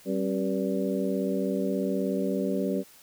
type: harmonic tone with a mistuned harmonic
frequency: 96.6 Hz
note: G2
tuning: 25 cents flat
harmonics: 2 / 3 / 4 / 5 / 6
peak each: -29 / -31 / -32 / -33 / -34 dBFS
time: 0.05-2.84 s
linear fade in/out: 50 ms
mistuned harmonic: 3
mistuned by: -110 cents
effects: white hiss -54 dBFS RMS until 3.02 s